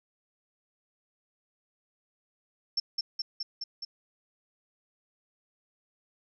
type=tone with echo; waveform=sine; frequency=5390 Hz; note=E8; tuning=38 cents sharp; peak=-25 dBFS; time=2.77-2.8 s; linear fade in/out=5 ms; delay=210 ms; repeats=5; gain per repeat=-2 dB; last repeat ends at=3.85 s; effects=none